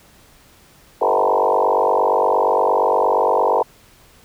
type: tone with frequency modulation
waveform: sine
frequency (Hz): 699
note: F5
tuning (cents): +1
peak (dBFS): -13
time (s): 1.01-3.63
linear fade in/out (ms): 10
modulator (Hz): 48.6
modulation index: 5.9
effects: pink hiss -50 dBFS RMS until 4.24 s